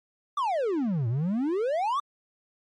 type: exponential two-way sweep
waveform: triangle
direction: down then up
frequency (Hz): 1212 to 110.2 to 1212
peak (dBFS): -22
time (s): 0.37-2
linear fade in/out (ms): 5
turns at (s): 1.08
effects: MP3 48 kbps